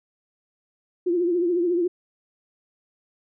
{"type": "tone with vibrato", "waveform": "sine", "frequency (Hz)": 349.2, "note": "F4", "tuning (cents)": 0, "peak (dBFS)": -19, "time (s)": [1.06, 1.88], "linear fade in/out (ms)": 10, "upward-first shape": "triangle", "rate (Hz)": 14, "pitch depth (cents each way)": 89, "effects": []}